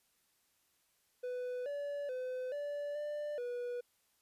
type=tone with pitch steps; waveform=triangle; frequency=497.4 / 574 / 508 / 580 / 592 / 486.8 Hz; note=B4 / D5 / B4 / D5 / D5 / B4; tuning=+12 / -40 / +49 / -22 / +14 / -25 cents; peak=-35 dBFS; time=1.23-3.81 s; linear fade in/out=10 ms; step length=430 ms; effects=white hiss -75 dBFS RMS until 4.21 s + resampled to 32000 Hz